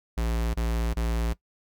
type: tone bursts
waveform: square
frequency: 57.2 Hz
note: A#1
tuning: 32 cents flat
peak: -25 dBFS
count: 3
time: 0.17-1.334 s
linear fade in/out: 10 ms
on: 370 ms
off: 27 ms
effects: noise-tail reverb RT60 0.1 s tail -19 dB re dry